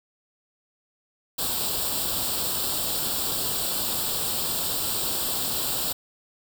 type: noise with comb filter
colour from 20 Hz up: white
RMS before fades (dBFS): -27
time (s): 1.38-5.93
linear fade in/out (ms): 10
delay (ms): 0.24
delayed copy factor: +0.75
effects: none